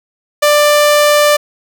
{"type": "tone", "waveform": "sawtooth", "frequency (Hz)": 591, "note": "D5", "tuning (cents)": 11, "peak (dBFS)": -3, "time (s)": [0.42, 1.37], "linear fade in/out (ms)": 10, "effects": []}